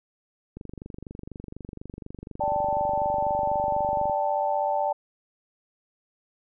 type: click train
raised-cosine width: 3 ms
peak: -25 dBFS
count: 86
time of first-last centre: 0.57-4.097 s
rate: 24.1 Hz
type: chord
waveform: sine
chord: D suspended fourth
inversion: none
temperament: equal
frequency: 587.3 / 784 / 880 Hz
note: D5 / G5 / A5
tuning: 0 / 0 / 0 cents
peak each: -27 dBFS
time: 2.4-4.93 s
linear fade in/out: 10 ms
effects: none